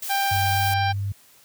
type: noise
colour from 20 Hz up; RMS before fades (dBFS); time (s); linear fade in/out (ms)
blue; -31; 0.02-0.74; 5
type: harmonic tone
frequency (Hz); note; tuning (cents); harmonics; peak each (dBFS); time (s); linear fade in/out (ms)
790; G5; +13; 1 / 2 / 3 / 4 / 5 / 6 / 7; -22 / -28 / -32 / -34 / -36 / -38 / -39; 0.09-0.93; 20
type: tone with pitch glide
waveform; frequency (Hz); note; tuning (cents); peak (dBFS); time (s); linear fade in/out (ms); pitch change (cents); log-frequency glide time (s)
sine; 98 to 99.6; G2 to G2; 0 to +28; -23; 0.31-1.12; 5; +28; 0.44-0.82
effects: white hiss -54 dBFS RMS until 1.44 s + high-pass 60 Hz 12 dB/octave